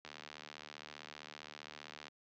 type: click train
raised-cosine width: 0.2 ms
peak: -29 dBFS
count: 154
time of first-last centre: 0.05-2.082 s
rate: 75.3 Hz
effects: high-pass 200 Hz 12 dB/octave + low-pass 5000 Hz 12 dB/octave